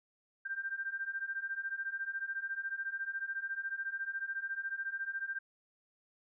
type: beating tone pair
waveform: sine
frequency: 1568 / 1582 Hz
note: G6 / G6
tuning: 0 / +15 cents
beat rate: 14 Hz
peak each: -40 / -38 dBFS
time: 0.45-5.39 s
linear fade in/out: 10 ms
effects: none